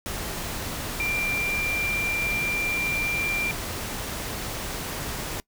sine tone in noise, 2372 Hz, D7, 17 cents sharp, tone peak -24 dBFS, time 1-3.51 s, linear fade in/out 0 ms, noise pink, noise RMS -32 dBFS, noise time 0.06-5.4 s, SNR +5 dB, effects noise-tail reverb RT60 0.1 s tail -23 dB re dry

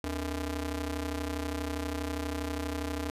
sawtooth ring-modulated tone, 183.6 Hz, F#3, 13 cents flat, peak -25 dBFS, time 0.04-3.1 s, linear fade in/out 0 ms, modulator 108 Hz, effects resampled to 32000 Hz

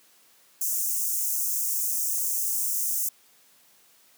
white high-pass noise, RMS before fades -27 dBFS, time 0.61-3.09 s, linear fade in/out 5 ms, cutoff 6000 Hz, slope 48 dB/octave, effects white hiss -59 dBFS RMS until 4.17 s + high-pass 150 Hz 12 dB/octave

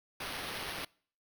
white noise with sample-and-hold, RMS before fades -40 dBFS, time 0.2-0.85 s, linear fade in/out 5 ms, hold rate 7350 Hz, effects noise-tail reverb RT60 0.5 s tail -25 dB re dry

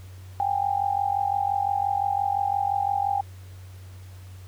sine tone with amplitude modulation, 800 Hz, G5, 35 cents sharp, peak -18 dBFS, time 0.4-3.21 s, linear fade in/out 0 ms, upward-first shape sine, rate 45.8 Hz, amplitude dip 85%, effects added 93 Hz sine -40 dBFS peak until 4.47 s + pink hiss -54 dBFS RMS until 4.47 s

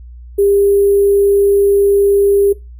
sine tone with sample-and-hold, 400.6 Hz, G4, 38 cents sharp, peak -8 dBFS, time 0.38-2.53 s, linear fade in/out 10 ms, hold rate 11025 Hz, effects noise-tail reverb RT60 0.2 s tail -18 dB re dry + added 60 Hz sine -31 dBFS peak until 2.79 s

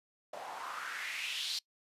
white noise with band-pass filter sweep, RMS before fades -40 dBFS, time 0.33-1.59 s, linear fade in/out 5 ms, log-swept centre 650 to 4400 Hz, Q 3.8, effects noise-tail reverb RT60 0.1 s tail -24 dB re dry + resampled to 32000 Hz

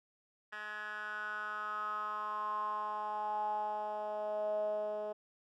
10% pulse tone with band-pass filter sweep, 211.2 Hz, G#3, 29 cents sharp, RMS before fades -38 dBFS, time 0.52-5.13 s, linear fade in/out 10 ms, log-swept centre 1800 to 550 Hz, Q 7.4, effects none

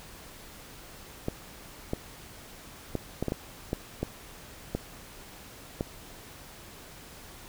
clicks, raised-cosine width 2 ms, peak -15 dBFS, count 10, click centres 1.284 / 1.934 / 2.953 / 3.226 / 3.283 / 3.321 / 3.731 / 4.03 / 4.75 / 5.809 s, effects pink hiss -48 dBFS RMS until 7.48 s

